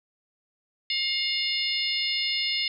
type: harmonic tone with a mistuned harmonic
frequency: 714 Hz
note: F5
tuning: 38 cents sharp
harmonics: 3 / 4 / 5 / 6 / 7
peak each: -31 / -31 / -31 / -31 / -31 dBFS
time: 0.9-2.68 s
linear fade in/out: 2 ms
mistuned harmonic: 7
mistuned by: +39 cents
effects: none